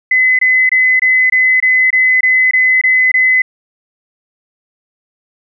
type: tone bursts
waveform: sine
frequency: 2026 Hz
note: B6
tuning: 44 cents sharp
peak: -7 dBFS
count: 11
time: 0.11-3.42 s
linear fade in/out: 5 ms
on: 280 ms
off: 23 ms
effects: none